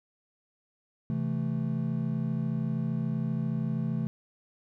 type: chord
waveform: triangle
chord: A minor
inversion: first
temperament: just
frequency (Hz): 132 / 165 / 220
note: C3 / E3 / A3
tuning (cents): +16 / +2 / 0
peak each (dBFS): -30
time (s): 1.1-4.07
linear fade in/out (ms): 0
effects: none